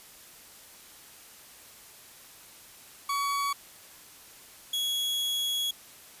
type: tone pair in turn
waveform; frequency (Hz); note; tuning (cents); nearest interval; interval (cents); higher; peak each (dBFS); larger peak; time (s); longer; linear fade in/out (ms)
40% pulse; 1128 / 3338; C#6 / G#7; +30 / +8; octave + perfect fifth; 1878; second; -26; neither; 3.09-3.53 / 4.73-5.71; second; 5
effects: white hiss -51 dBFS RMS until 6.2 s + resampled to 32000 Hz